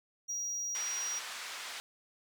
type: tone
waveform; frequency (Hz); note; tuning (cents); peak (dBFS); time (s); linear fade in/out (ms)
triangle; 5740; F8; +47; -33; 0.28-1.2; 20
type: band-pass noise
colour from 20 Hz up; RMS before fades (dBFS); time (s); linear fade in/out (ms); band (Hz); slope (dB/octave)
pink; -43; 0.75-1.8; 0; 1200 to 7300; 12
effects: none